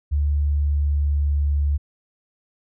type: tone with pitch glide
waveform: sine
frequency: 72.8 to 72.17 Hz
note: D2 to D2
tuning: -15 to -30 cents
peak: -17 dBFS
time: 0.11-1.78 s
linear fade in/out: 20 ms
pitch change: -15 cents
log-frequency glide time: 0.38-1.52 s
effects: none